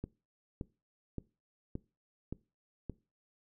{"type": "click train", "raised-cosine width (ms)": 3, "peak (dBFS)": -25, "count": 6, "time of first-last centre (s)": [0.04, 2.897], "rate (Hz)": 1.75, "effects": ["noise-tail reverb RT60 0.3 s tail -21 dB re dry"]}